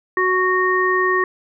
harmonic tone, 370 Hz, F#4, in tune, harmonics 1 / 3 / 5, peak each -19 / -19 / -19 dBFS, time 0.17-1.24 s, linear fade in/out 2 ms, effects none

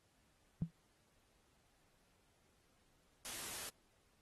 sine tone with exponential decay, 164.81 Hz, E3, in tune, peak -30 dBFS, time 0.62-0.71 s, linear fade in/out 0 ms, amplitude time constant 19 ms
white noise, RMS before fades -46 dBFS, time 3.25-3.69 s, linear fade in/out 0 ms
effects pink hiss -75 dBFS RMS until 4.21 s + AAC 32 kbps

